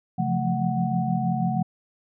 sine tone cluster, 135.2 / 172 / 178.3 / 219.3 / 741 Hz, C#3 / F3 / F3 / A3 / F#5, -43 / -26 / +36 / -6 / +2 cents, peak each -28 dBFS, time 0.18-1.63 s, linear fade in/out 10 ms, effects none

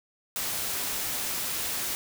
white noise, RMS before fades -31 dBFS, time 0.36-1.95 s, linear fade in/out 0 ms, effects none

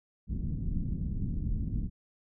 pink low-pass noise, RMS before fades -32 dBFS, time 0.27-1.9 s, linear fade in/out 50 ms, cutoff 220 Hz, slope 24 dB/octave, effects none

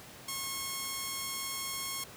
5% pulse tone, 1086 Hz, C#6, 36 cents flat, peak -23 dBFS, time 0.28-2.04 s, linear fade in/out 5 ms, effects pink hiss -50 dBFS RMS until 2.16 s + high-pass 80 Hz 12 dB/octave

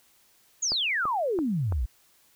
sine exponential sweep, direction down, 6980 to 51.91 Hz, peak -24 dBFS, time 0.62-1.86 s, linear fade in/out 10 ms
click train, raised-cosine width 1 ms, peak -21 dBFS, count 4, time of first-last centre 0.72-1.723 s, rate 2.99 Hz
effects white hiss -62 dBFS RMS until 2.35 s

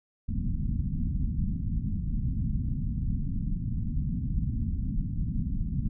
pink low-pass noise, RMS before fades -29 dBFS, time 0.28-5.89 s, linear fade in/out 10 ms, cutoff 240 Hz, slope 48 dB/octave, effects none

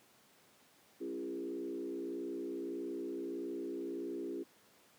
sine tone with frequency modulation, 340 Hz, F4, 46 cents flat, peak -37 dBFS, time 1-4.44 s, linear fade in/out 20 ms, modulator 61.6 Hz, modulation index 1.3, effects pink hiss -65 dBFS RMS until 4.98 s + high-pass 200 Hz 12 dB/octave

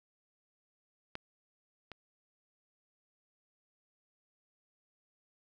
clicks, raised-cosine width 0.3 ms, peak -23 / -29 dBFS, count 2, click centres 1.154 / 1.917 s, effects none

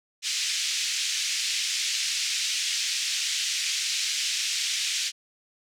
white band-pass noise, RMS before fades -28 dBFS, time 0.22-5.12 s, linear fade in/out 50 ms, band 2200 to 6700 Hz, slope 24 dB/octave, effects none

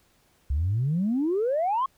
sine exponential sweep, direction up, 65 to 1108.7 Hz, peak -21 dBFS, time 0.5-1.86 s, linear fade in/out 5 ms, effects tanh soft clip ceiling -18 dBFS + pink hiss -64 dBFS RMS until 1.97 s

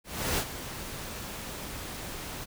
pink noise with ADSR envelope, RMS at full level -27 dBFS, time 0.04-2.46 s, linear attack 340 ms, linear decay 65 ms, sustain -12 dB, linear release 28 ms, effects none

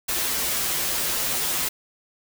white noise with comb filter, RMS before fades -25 dBFS, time 0.08-1.69 s, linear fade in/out 10 ms, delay 9.9 ms, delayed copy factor -1, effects none

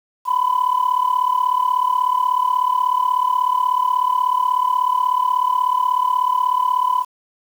sine tone with amplitude modulation, 1002 Hz, B5, 25 cents sharp, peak -10 dBFS, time 0.25-7.05 s, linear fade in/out 50 ms, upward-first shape sine, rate 36.4 Hz, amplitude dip 85%, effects tanh soft clip ceiling -9 dBFS + 7-bit

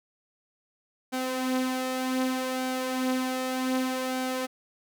sawtooth tone with flanger, 257.7 Hz, C4, 26 cents flat, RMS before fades -29 dBFS, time 1.12-4.47 s, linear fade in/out 20 ms, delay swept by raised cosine 1.3 to 5.5 ms, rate 0.65 Hz, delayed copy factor +0.5, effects none

